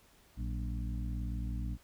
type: harmonic tone with a mistuned harmonic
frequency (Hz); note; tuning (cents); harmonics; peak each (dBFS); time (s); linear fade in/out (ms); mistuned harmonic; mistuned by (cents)
58.3; A#1; +1; 1 / 2 / 3 / 4 / 5; -35 / -41 / -45 / -47 / -49; 0.36-1.78; 50; 3; +110
effects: pink hiss -64 dBFS RMS until 1.83 s